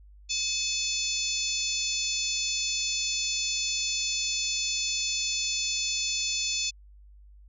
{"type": "harmonic tone with a mistuned harmonic", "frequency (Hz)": 875, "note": "A5", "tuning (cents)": -10, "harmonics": [3, 4, 5, 6, 7, 8], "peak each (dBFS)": [-34, -34, -34, -34, -34, -34], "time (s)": [0.29, 6.71], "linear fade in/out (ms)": 20, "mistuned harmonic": 3, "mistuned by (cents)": -44, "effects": ["added 50 Hz sine -49 dBFS peak until 7.48 s"]}